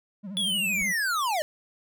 triangle tone with vibrato, 193.5 Hz, G3, 22 cents flat, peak -32 dBFS, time 0.23-0.93 s, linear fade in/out 20 ms, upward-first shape sine, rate 13 Hz, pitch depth 140 cents each way
square linear sweep, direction down, 3444 to 578 Hz, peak -25 dBFS, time 0.37-1.42 s, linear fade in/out 0 ms
brown noise with exponential growth, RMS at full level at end -34 dBFS, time 0.71-0.83 s, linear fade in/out 5 ms, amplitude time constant 25 ms
effects none

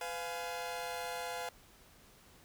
sawtooth chord, F diminished, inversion second, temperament just, 502.9 / 698.5 / 838.1 Hz, Cb5 / F5 / Ab5, +31 / 0 / +16 cents, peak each -39 / -38 / -40 dBFS, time 0.01-1.49 s, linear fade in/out 2 ms, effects pink hiss -61 dBFS RMS until 2.44 s

